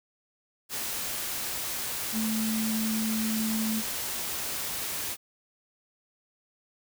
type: tone in noise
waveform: sine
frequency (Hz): 220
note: A3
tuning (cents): 0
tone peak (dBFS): -27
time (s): 2.12-3.83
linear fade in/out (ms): 50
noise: white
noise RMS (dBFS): -33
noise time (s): 0.69-5.17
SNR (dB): +3
effects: none